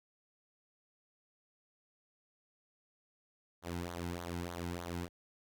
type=tone with flanger; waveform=sawtooth; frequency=86.7 Hz; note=F2; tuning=12 cents flat; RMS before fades=-41 dBFS; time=3.62-5.09 s; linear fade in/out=50 ms; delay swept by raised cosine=0.38 to 1.78 ms; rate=3.3 Hz; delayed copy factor=-0.75; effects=none